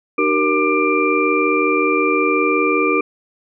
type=tone cluster; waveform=sine; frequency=303.5 / 382.7 / 468.1 / 1190 / 2371 Hz; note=D#4 / G4 / A#4 / D6 / D7; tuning=-43 / -42 / +7 / +22 / +16 cents; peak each=-20 dBFS; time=0.18-3.01 s; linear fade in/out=5 ms; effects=none